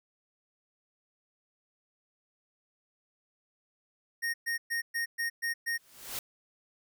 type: tone bursts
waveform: square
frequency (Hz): 1856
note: A#6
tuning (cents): -8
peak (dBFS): -30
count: 7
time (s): 4.22-5.78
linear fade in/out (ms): 20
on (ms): 120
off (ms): 120
type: noise with exponential growth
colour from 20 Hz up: white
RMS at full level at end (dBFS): -34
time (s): 5.73-6.19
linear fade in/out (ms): 2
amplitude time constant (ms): 100
effects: none